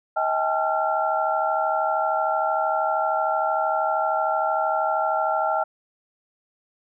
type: tone cluster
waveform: sine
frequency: 637 / 791 / 864 / 1368 Hz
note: D#5 / G5 / A5 / F6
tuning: +41 / +15 / -32 / -36 cents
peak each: -25 / -25 / -27 / -26 dBFS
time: 0.16-5.64 s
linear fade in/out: 10 ms
effects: none